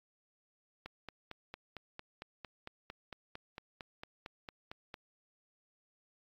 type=click train; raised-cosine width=0.3 ms; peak=-28 dBFS; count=19; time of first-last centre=0.86-4.942 s; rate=4.41 Hz; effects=AAC 64 kbps